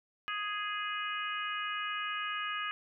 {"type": "harmonic tone", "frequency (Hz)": 415.3, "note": "G#4", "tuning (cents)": 0, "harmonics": [3, 4, 5, 6, 7], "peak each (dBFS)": [-37, -39, -44, -42, -41], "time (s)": [0.28, 2.71], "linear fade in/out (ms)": 0, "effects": []}